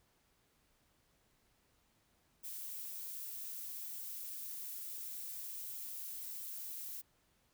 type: noise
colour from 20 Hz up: violet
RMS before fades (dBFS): -45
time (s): 2.43-7.02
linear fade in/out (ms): 20
effects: pink hiss -74 dBFS RMS until 7.53 s